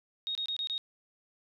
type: tone bursts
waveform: sine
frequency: 3736 Hz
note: A#7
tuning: 3 cents sharp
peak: -31 dBFS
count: 5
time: 0.27-0.779 s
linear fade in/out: 0 ms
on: 81 ms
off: 26 ms
effects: none